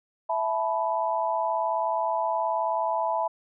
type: chord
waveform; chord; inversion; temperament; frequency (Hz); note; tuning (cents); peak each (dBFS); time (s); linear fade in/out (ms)
sine; E suspended fourth; none; equal with one note detuned; 659.3 / 868.9 / 987.8; E5 / A5 / B5; 0 / -22 / 0; -28; 0.29-3.28; 10
effects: none